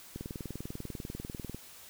click train, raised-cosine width 3 ms, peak -26 dBFS, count 29, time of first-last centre 0.16-1.546 s, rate 20.2 Hz, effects white hiss -52 dBFS RMS until 1.89 s

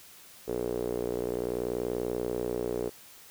sawtooth tone with band-pass filter, 60.5 Hz, B1, 35 cents flat, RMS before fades -32 dBFS, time 0.47-2.9 s, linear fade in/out 20 ms, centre 430 Hz, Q 4.6, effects white hiss -52 dBFS RMS until 3.3 s

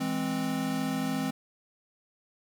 square chord, E augmented, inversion none, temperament equal, 164.81 / 207.7 / 261.6 Hz, E3 / G#3 / B#3, 0 / 0 / 0 cents, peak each -36 / -35 / -31 dBFS, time 0-1.31 s, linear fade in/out 10 ms, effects none

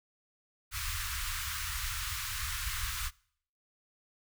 pink band-stop noise, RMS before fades -36 dBFS, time 0.71-3.11 s, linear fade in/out 50 ms, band 100 to 1100 Hz, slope 48 dB/octave, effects noise-tail reverb RT60 0.6 s tail -24 dB re dry

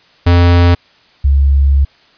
square / sine tone pair in turn, 87.2 / 69.21 Hz, F2 / C#2, -2 / -2 cents, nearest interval major third, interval 400 cents, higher first, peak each -6 dBFS, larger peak neither, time 0.26-0.75 / 1.24-1.85 s, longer second, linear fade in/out 10 ms, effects white hiss -48 dBFS RMS until 2.17 s + resampled to 11025 Hz

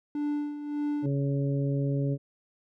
triangle tone with tremolo, 293.7 Hz, D4, in tune, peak -24 dBFS, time 0.15-1.06 s, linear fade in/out 2 ms, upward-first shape sine, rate 1.7 Hz, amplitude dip 65%
harmonic tone, 139.7 Hz, C#3, 14 cents sharp, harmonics 1 / 2 / 3 / 4, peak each -26 / -32 / -36 / -38 dBFS, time 1.02-2.18 s, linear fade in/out 50 ms
effects none

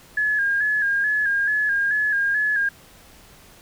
sine tone with vibrato, 1661.2 Hz, G#6, in tune, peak -18 dBFS, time 0.17-2.69 s, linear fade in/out 5 ms, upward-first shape square, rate 2.3 Hz, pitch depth 46 cents each way, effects pink hiss -49 dBFS RMS until 3.61 s

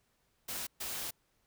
white noise bursts at uneven times, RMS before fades -39 dBFS, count 2, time 0.48-0.67 / 0.8-1.11 s, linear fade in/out 10 ms, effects pink hiss -75 dBFS RMS until 1.46 s

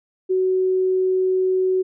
sine tone, 373.4 Hz, F#4, 16 cents sharp, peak -16 dBFS, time 0.29-1.83 s, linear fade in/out 20 ms, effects none

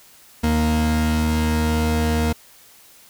40% pulse tone pair together, 77.78 / 233.1 Hz, D#2 / A#3, 0 / 0 cents, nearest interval octave + perfect fifth, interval 1900 cents, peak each -19 dBFS, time 0.43-2.33 s, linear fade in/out 10 ms, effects white hiss -49 dBFS RMS until 3.09 s

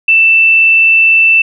sine tone, 2661 Hz, E7, 16 cents sharp, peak -4 dBFS, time 0.08-1.42 s, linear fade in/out 5 ms, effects none

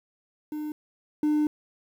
triangle tone pair in turn, 302.7 / 301 Hz, D#4 / D4, -48 / +43 cents, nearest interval unison, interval 9 cents, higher first, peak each -28 / -18 dBFS, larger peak second, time 0.52-0.72 / 1.23-1.47 s, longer second, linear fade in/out 2 ms, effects tanh soft clip ceiling -14 dBFS + 9-bit

